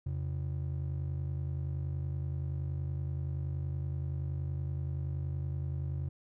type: ring-modulated tone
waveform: triangle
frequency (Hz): 110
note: A2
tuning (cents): 0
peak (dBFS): -27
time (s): 0.06-6.09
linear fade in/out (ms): 5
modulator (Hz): 25.3
effects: tanh soft clip ceiling -23 dBFS